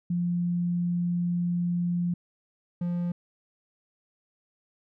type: tone pair in turn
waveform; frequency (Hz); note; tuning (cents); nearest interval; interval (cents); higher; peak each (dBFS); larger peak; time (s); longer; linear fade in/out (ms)
sine / triangle; 174.61 / 174.61; F3 / F3; 0 / 0; unison; 0; neither; -24 / -24; neither; 0.1-2.14 / 2.81-3.12; first; 5
effects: none